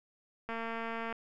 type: click train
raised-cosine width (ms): 0.5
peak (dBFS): -24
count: 146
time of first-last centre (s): 0.49-1.126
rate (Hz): 228
effects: none